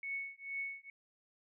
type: tone with tremolo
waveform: sine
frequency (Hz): 2213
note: C#7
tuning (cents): -3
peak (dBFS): -35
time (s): 0.03-0.9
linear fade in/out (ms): 2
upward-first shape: triangle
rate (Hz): 2.2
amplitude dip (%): 100
effects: none